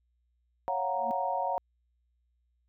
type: chord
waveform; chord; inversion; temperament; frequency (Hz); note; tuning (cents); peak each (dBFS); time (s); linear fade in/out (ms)
sine; Gb major seventh; second; equal; 554.4 / 698.5 / 740 / 932.3; Db5 / F5 / Gb5 / Bb5; 0 / 0 / 0 / 0; -35 / -35 / -33 / -32; 0.68-1.58; 0
type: tone with exponential growth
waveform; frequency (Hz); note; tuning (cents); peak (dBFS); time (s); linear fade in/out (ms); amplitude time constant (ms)
sine; 230; A#3; -23; -34; 0.92-1.11; 0; 41
effects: added 60 Hz sine -70 dBFS peak until 2.68 s